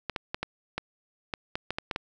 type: clicks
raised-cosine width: 0.3 ms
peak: -14 dBFS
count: 11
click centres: 0.097 / 0.162 / 0.345 / 0.43 / 0.78 / 1.338 / 1.555 / 1.706 / 1.785 / 1.912 / 1.961 s
effects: none